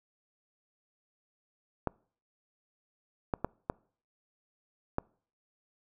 clicks, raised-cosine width 1 ms, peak -15 dBFS, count 5, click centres 1.873 / 3.338 / 3.446 / 3.699 / 4.984 s, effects noise-tail reverb RT60 0.5 s tail -26 dB re dry

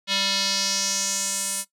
square tone with band-pass filter sweep, 196 Hz, G3, in tune, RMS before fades -25 dBFS, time 0.07-1.65 s, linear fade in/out 50 ms, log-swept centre 3600 to 9500 Hz, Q 2.7, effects noise-tail reverb RT60 0.1 s tail -17 dB re dry

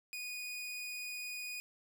sawtooth tone, 2471 Hz, D#7, 13 cents flat, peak -37 dBFS, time 0.13-1.6 s, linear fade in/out 0 ms, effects none

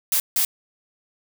blue noise bursts at uneven times, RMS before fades -20 dBFS, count 2, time 0.12-0.2 / 0.36-0.45 s, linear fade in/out 2 ms, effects none

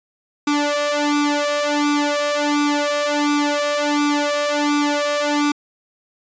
sawtooth tone with flanger, 292.6 Hz, D4, 6 cents flat, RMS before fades -19 dBFS, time 0.47-5.52 s, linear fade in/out 5 ms, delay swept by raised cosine 0.82 to 1.82 ms, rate 1.4 Hz, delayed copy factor +1, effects resampled to 16000 Hz

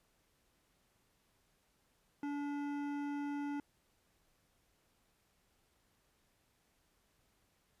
triangle tone with hard clipping, 287.6 Hz, D4, 36 cents flat, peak -39 dBFS, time 2.23-3.6 s, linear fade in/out 2 ms, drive 17 dB, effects pink hiss -75 dBFS RMS until 7.8 s + resampled to 32000 Hz

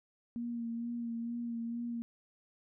sine tone with vibrato, 234.3 Hz, A#3, 9 cents sharp, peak -35 dBFS, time 0.36-2.02 s, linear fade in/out 0 ms, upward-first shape sine, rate 2.2 Hz, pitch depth 26 cents each way, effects none

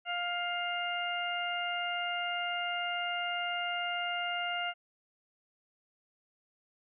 harmonic tone, 703 Hz, F5, 11 cents sharp, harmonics 1 / 2 / 3 / 4, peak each -36 / -37 / -39 / -37 dBFS, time 0.05-4.74 s, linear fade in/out 50 ms, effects none

